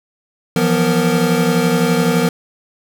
square tone cluster, 166.6 / 178.4 / 244.2 / 463.1 Hz, E3 / F3 / B3 / A#4, +19 / +37 / -19 / -11 cents, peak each -19 dBFS, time 0.56-2.29 s, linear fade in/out 2 ms, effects none

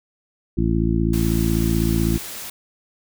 harmonic tone, 56 Hz, A1, 31 cents sharp, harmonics 1 / 2 / 3 / 4 / 5 / 6, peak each -22 / -24 / -23 / -24 / -28 / -24 dBFS, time 0.57-2.18 s, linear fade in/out 10 ms
white noise, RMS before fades -33 dBFS, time 1.13-2.5 s, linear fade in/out 5 ms
effects none

